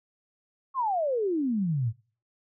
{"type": "exponential sweep", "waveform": "sine", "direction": "down", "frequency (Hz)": [1114, 103.83], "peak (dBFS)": -24, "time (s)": [0.74, 1.93], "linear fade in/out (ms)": 50, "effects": ["noise-tail reverb RT60 0.4 s tail -23 dB re dry"]}